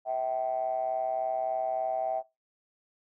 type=ring-modulated tone; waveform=triangle; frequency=61.74 Hz; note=B1; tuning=in tune; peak=-22 dBFS; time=0.05-2.23 s; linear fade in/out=50 ms; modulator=709 Hz; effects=noise-tail reverb RT60 0.2 s tail -18 dB re dry + tanh soft clip ceiling -18 dBFS